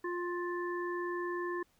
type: harmonic tone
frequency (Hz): 351.6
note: F4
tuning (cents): +12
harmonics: 1 / 3 / 5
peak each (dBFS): -35 / -40 / -42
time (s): 0.04-1.63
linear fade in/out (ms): 5
effects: pink hiss -71 dBFS RMS until 1.79 s